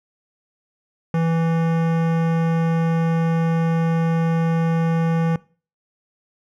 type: tone with hard clipping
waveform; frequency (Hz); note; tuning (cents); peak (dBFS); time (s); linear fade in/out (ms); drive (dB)
sine; 164.81; E3; 0; -19; 1.14-5.36; 2; 18
effects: noise-tail reverb RT60 0.4 s tail -22 dB re dry